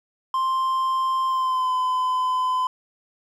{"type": "tone with pitch glide", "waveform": "triangle", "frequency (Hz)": [1050, 1017.2], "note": ["C6", "C6"], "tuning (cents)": [6, -49], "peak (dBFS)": -18, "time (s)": [0.34, 2.67], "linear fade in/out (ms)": 2, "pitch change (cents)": -55, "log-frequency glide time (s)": [1.27, 1.73], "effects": ["10-bit"]}